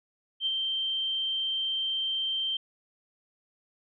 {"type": "tone with ADSR envelope", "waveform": "sine", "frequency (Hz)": 3136, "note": "G7", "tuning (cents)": 0, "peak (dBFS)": -24, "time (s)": [0.4, 2.57], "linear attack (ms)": 60, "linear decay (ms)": 35, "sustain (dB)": -3, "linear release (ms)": 4, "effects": []}